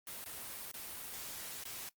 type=noise with dropouts; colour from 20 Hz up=white; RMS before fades=-45 dBFS; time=0.07-1.89 s; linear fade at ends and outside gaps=2 ms; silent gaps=0.243-0.259 / 0.716-0.74 / 1.639-1.652 s; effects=noise-tail reverb RT60 0.1 s tail -20 dB re dry + Opus 32 kbps